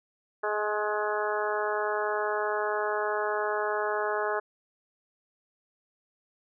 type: harmonic tone with a mistuned harmonic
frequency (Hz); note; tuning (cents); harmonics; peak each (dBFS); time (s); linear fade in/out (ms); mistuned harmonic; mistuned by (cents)
210.4; G#3; +23; 2 / 3 / 4 / 5 / 6 / 7 / 8; -31 / -33 / -34 / -35 / -36 / -36 / -37; 0.43-4.4; 10; 5; +15
effects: none